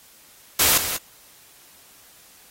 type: noise with echo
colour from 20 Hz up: white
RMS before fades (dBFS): -17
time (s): 0.59-0.78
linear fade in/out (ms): 5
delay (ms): 190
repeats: 1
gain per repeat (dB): -9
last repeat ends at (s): 0.97
effects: white hiss -51 dBFS RMS until 2.5 s + AAC 48 kbps